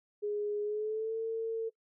sine tone with pitch glide, 415.3 to 450.3 Hz, G#4 to A4, 0 to +40 cents, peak -31 dBFS, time 0.22-1.7 s, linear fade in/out 20 ms, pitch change +140 cents, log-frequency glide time 0.63-1.17 s, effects noise-tail reverb RT60 0.1 s tail -21 dB re dry

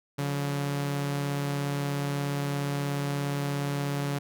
sawtooth tone pair together, 142 / 178.91 Hz, C#3 / F3, +42 / +42 cents, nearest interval major third, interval 400 cents, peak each -24 / -35 dBFS, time 0.18-4.19 s, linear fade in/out 10 ms, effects none

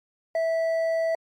triangle tone with hard clipping, 655 Hz, E5, 11 cents flat, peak -23 dBFS, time 0.35-1.15 s, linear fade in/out 2 ms, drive 8 dB, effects MP3 64 kbps

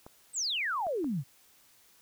clicks, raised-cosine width 1 ms, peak -32 dBFS, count 3, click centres 0.065 / 0.868 / 1.044 s
sine exponential sweep, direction down, 8620 to 120.8 Hz, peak -29 dBFS, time 0.33-1.24 s, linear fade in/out 50 ms
effects white hiss -62 dBFS RMS until 2.01 s

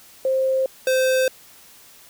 sine / square tone pair in turn, 527 / 518.8 Hz, C5 / C5, +12 / -15 cents, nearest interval unison, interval 27 cents, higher first, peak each -17 / -17 dBFS, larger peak neither, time 0.25-0.66 / 0.87-1.28 s, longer neither, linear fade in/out 2 ms, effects white hiss -48 dBFS RMS until 2.09 s

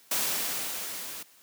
white noise with level ramp, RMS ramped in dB -27 to -40 dBFS, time 0.11-1.23 s, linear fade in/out 5 ms, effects white hiss -58 dBFS RMS until 1.42 s + high-pass 150 Hz 12 dB/octave

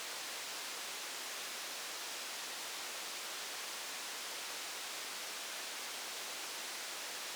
white band-pass noise, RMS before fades -44 dBFS, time 0-7.35 s, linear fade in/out 0 ms, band 370 to 6300 Hz, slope 12 dB/octave, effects none

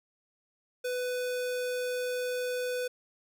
square tone, 498.2 Hz, B4, 15 cents sharp, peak -31 dBFS, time 0.84-2.88 s, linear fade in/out 10 ms, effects none

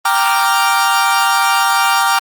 40% pulse chord, G minor seventh, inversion none, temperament equal, 784 / 932.3 / 1174.7 / 1396.9 Hz, G5 / Bb5 / D6 / F6, 0 / 0 / 0 / 0 cents, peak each -16 dBFS, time 0.05-2.19 s, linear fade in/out 5 ms, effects Opus 32 kbps

